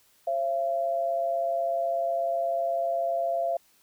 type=tone pair together; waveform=sine; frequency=538.1 / 678 Hz; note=C5 / E5; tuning=+48 / +49 cents; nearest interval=major third; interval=401 cents; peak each=-32 / -25 dBFS; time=0.27-3.57 s; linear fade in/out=5 ms; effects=white hiss -63 dBFS RMS until 3.82 s